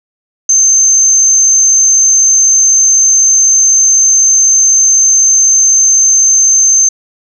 sine tone, 6272 Hz, G8, in tune, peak -4 dBFS, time 0.49-6.89 s, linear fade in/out 5 ms, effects none

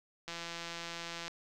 click train, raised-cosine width 0.2 ms, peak -24 dBFS, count 170, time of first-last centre 0.28-1.28 s, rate 169 Hz, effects none

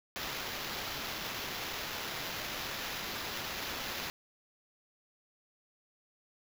blue noise with sample-and-hold, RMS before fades -39 dBFS, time 0.16-4.1 s, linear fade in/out 0 ms, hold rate 8820 Hz, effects none

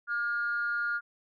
sine tone with amplitude modulation, 1419 Hz, F6, 27 cents sharp, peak -24 dBFS, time 0.07-1.01 s, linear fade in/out 50 ms, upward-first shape sine, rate 231 Hz, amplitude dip 65%, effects tanh soft clip ceiling -22 dBFS

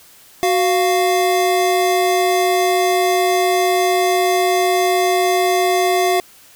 square tone pair together, 370.3 / 699 Hz, F#4 / F5, +1 / +1 cents, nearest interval major seventh, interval 1100 cents, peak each -17 dBFS, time 0.43-6.2 s, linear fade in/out 0 ms, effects white hiss -46 dBFS RMS until 6.55 s

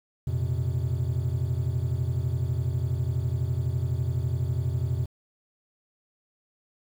triangle chord, F suspended fourth, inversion none, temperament equal with one note detuned, 87.31 / 118.78 / 130.81 Hz, F2 / Bb2 / C3, 0 / +33 / 0 cents, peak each -27 dBFS, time 0.27-5.06 s, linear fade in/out 5 ms, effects 9-bit

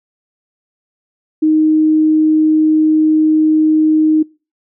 sine tone, 311.3 Hz, D#4, 1 cent sharp, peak -8 dBFS, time 1.42-4.23 s, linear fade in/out 10 ms, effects noise-tail reverb RT60 0.3 s tail -23 dB re dry

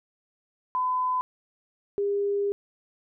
sine tone pair in turn, 1010 / 403.6 Hz, B5 / G#4, +39 / -49 cents, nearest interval octave + major third, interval 1588 cents, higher first, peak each -23 dBFS, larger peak neither, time 0.75-1.21 / 1.98-2.52 s, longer second, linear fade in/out 0 ms, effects none

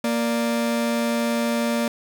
40% pulse tone pair together, 233.1 / 587.4 Hz, A#3 / D5, 0 / 0 cents, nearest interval octave + major third, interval 1600 cents, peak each -21 / -25 dBFS, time 0.04-1.88 s, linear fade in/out 2 ms, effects none

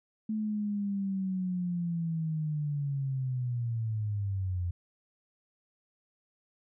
sine linear sweep, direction down, 218.3 to 86.4 Hz, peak -29 dBFS, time 0.29-4.71 s, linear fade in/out 5 ms, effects none

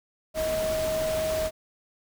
sine tone in noise, 632 Hz, D#5, 27 cents sharp, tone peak -25 dBFS, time 0.34-1.51 s, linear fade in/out 50 ms, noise pink, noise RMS -34 dBFS, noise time 0.34-1.51 s, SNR +6 dB, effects none

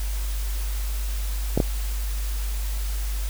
clicks, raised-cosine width 2 ms, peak -6 dBFS, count 2, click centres 1.576 / 1.602 s, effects added 50 Hz sine -24 dBFS peak until 3.29 s + white hiss -38 dBFS RMS until 3.29 s

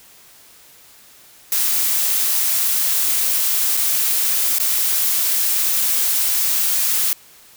blue noise with dropouts, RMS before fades -18 dBFS, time 1.52-7.13 s, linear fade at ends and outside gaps 1 ms, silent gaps 3.769-3.773 / 4.585-4.599 s, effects white hiss -47 dBFS RMS until 7.56 s

